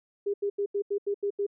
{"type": "tone bursts", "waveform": "sine", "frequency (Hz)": 404.3, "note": "G#4", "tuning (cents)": -46, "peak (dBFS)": -25, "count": 8, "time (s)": [0.26, 1.466], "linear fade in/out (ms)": 10, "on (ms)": 79, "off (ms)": 82, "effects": []}